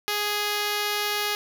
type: tone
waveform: 5% pulse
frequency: 415.3 Hz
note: G#4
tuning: in tune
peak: -13 dBFS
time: 0.08-1.35 s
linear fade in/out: 0 ms
effects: none